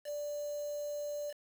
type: tone with quantisation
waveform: sine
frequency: 587.3 Hz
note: D5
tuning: in tune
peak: -36 dBFS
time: 0.04-1.34 s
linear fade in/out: 50 ms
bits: 8
effects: none